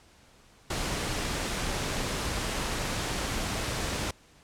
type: noise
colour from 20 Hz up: pink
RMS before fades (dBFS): -31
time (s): 0.7-4.11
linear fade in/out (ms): 5
effects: pink hiss -58 dBFS RMS until 4.43 s + low-pass 9000 Hz 12 dB/octave